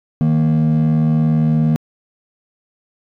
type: tone pair together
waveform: triangle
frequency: 155.58 / 233.1 Hz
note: D#3 / A#3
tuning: 0 / 0 cents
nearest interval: perfect fifth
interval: 700 cents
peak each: -10 / -13 dBFS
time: 0.21-1.76 s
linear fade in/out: 0 ms
effects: tanh soft clip ceiling -7 dBFS